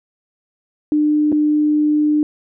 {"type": "tone with dropouts", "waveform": "sine", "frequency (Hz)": 300.4, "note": "D4", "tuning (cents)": 39, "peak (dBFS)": -12, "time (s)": [0.92, 2.23], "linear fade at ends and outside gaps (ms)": 1, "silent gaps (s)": [1.319, 1.325], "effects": []}